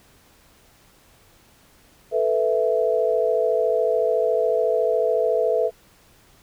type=chord; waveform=sine; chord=A suspended second; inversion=none; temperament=equal; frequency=440 / 493.9 / 659.3 Hz; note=A4 / B4 / E5; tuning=0 / 0 / 0 cents; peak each=-22 dBFS; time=2.11-5.71 s; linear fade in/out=50 ms; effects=pink hiss -55 dBFS RMS until 6.42 s